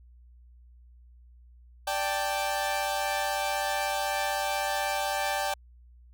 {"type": "chord", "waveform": "sawtooth", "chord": "D suspended fourth", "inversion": "none", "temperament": "equal", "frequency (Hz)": [587.3, 784, 880], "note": ["D5", "G5", "A5"], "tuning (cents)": [0, 0, 0], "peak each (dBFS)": [-29, -26, -30], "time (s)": [1.87, 5.54], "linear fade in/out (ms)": 5, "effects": ["added 60 Hz sine -51 dBFS peak until 6.13 s"]}